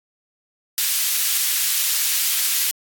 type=high-pass noise; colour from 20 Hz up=white; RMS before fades=-20 dBFS; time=0.78-2.71 s; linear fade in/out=0 ms; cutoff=2200 Hz; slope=12 dB/octave; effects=AAC 64 kbps